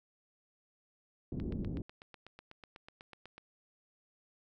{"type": "low-pass noise", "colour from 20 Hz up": "white", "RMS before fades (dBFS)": -38, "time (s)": [1.32, 1.82], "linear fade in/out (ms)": 2, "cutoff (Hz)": 300, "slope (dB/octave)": 24}
{"type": "click train", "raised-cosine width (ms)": 0.3, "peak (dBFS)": -34, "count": 17, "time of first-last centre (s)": [1.4, 3.38], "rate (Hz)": 8.08}
{"effects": []}